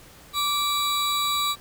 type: tone pair together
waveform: 40% pulse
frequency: 1163 / 3894 Hz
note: D6 / B7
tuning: -17 / -25 cents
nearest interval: octave + major sixth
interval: 2092 cents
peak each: -24 dBFS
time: 0.33-1.56 s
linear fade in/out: 50 ms
effects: pink hiss -49 dBFS RMS until 1.6 s